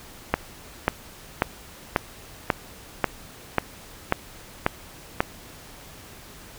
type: click train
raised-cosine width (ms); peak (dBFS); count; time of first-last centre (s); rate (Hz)
0.5; -3; 10; 0.34-5.205; 1.85
effects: pink hiss -45 dBFS RMS until 6.58 s